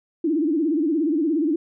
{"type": "tone with vibrato", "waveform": "sine", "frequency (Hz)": 311.1, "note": "D#4", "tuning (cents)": 0, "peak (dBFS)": -18, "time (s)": [0.24, 1.56], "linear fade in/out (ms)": 5, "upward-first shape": "sine", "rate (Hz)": 17, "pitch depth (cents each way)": 160, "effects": []}